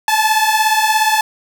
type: beating tone pair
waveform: sawtooth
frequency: 860 / 877 Hz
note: A5 / A5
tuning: -40 / -6 cents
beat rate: 17 Hz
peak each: -11 dBFS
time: 0.08-1.21 s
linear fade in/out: 2 ms
effects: none